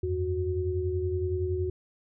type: tone cluster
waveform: sine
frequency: 85.1 / 95.8 / 367.8 Hz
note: F2 / G2 / F#4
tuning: -44 / -39 / -10 cents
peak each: -30 / -35 / -29 dBFS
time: 0.03-1.7 s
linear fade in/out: 5 ms
effects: none